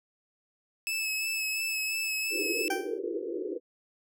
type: tone with vibrato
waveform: sawtooth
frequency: 2601 Hz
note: E7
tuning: 24 cents flat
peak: -26 dBFS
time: 0.87-2.68 s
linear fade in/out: 0 ms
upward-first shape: sine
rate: 2.9 Hz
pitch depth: 22 cents each way
type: band-pass noise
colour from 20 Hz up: pink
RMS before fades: -34 dBFS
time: 2.3-3.6 s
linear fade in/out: 50 ms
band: 310 to 500 Hz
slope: 96 dB/octave
type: tone with exponential decay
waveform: 20% pulse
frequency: 781 Hz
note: G5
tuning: 7 cents flat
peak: -21 dBFS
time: 2.7-2.99 s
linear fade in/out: 5 ms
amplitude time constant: 61 ms
effects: none